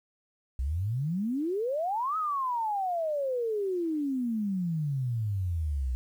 sine exponential two-way sweep, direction up then down, 60.9 to 1300 to 60.9 Hz, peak -27 dBFS, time 0.59-5.95 s, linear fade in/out 0 ms, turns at 2.17 s, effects 10-bit

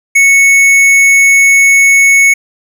sine tone with tanh clipping, 2210 Hz, C#7, 6 cents flat, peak -5 dBFS, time 0.15-2.34 s, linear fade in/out 10 ms, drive 14 dB, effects none

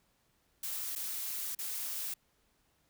blue noise with dropouts, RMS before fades -38 dBFS, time 0.63-2.14 s, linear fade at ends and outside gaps 5 ms, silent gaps 0.953-0.959 / 1.55-1.588 s, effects pink hiss -73 dBFS RMS until 2.89 s

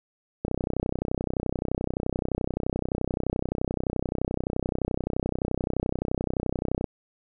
click train, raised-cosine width 2 ms, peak -13 dBFS, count 203, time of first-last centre 0.45-6.842 s, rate 31.6 Hz, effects none

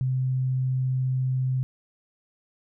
sine tone, 129.6 Hz, C3, 16 cents flat, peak -22 dBFS, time 0.01-1.63 s, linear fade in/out 0 ms, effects none

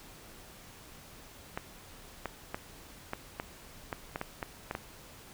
clicks, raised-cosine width 0.5 ms, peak -19 dBFS, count 11, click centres 1.575 / 2.257 / 2.545 / 3.134 / 3.399 / 3.928 / 4.159 / 4.214 / 4.428 / 4.711 / 4.751 s, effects pink hiss -52 dBFS RMS until 5.33 s

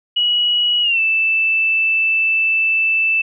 sine tone with pitch glide, 2917 to 2644 Hz, F#7 to E7, -25 to +5 cents, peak -13 dBFS, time 0.16-3.22 s, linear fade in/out 10 ms, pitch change -170 cents, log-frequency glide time 0.82-1 s, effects none

